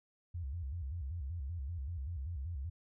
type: tone with vibrato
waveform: sine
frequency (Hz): 76.1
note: D#2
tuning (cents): -38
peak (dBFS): -37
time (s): 0.34-2.7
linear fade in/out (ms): 10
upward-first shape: square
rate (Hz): 5.2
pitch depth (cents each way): 220
effects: none

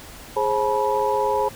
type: tone cluster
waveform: sine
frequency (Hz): 416.6 / 532 / 859 / 974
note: G#4 / C5 / A5 / B5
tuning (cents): +5 / +29 / -42 / -24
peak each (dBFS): -24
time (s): 0.36-1.49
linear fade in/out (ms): 10
effects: pink hiss -41 dBFS RMS until 1.55 s

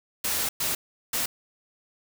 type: noise bursts at uneven times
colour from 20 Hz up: white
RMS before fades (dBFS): -27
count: 3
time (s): 0.24-0.49 / 0.6-0.75 / 1.13-1.26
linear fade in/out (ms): 5
effects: none

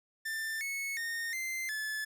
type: tone with pitch steps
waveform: 45% pulse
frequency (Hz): 1782 / 2200 / 1839 / 2080 / 1729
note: A6 / C#7 / A#6 / C7 / A6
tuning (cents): +22 / -14 / -24 / -11 / -31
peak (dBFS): -34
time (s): 0.25-2.05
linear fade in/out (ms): 10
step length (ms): 360
effects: none

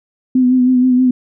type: tone with vibrato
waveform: sine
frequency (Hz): 253.1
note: B3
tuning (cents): +43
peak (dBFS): -8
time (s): 0.35-1.11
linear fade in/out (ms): 5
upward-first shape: sine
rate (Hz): 6.3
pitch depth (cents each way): 33
effects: none

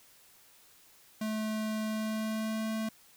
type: tone with pitch glide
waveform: square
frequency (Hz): 216.7 to 220.1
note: A3 to A3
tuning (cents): -26 to +1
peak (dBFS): -32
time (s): 1.21-2.89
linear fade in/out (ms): 5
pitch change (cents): +27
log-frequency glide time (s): 1.83-2.7
effects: white hiss -60 dBFS RMS until 3.16 s

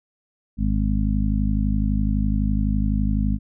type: harmonic tone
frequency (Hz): 51.91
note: G#1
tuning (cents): 0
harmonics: 1 / 2 / 3 / 4 / 5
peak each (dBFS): -21 / -26 / -29 / -24 / -29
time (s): 0.57-3.39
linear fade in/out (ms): 50
effects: none

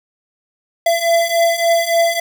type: beating tone pair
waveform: square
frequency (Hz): 672 / 675.5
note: E5 / E5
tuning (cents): +33 / +42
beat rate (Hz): 3.5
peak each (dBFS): -18 / -15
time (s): 0.86-2.2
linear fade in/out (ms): 5
effects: 7-bit

